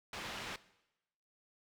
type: low-pass noise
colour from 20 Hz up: white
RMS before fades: -44 dBFS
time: 0.13-0.56 s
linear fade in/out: 2 ms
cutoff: 3100 Hz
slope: 12 dB/octave
effects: noise-tail reverb RT60 0.9 s tail -18 dB re dry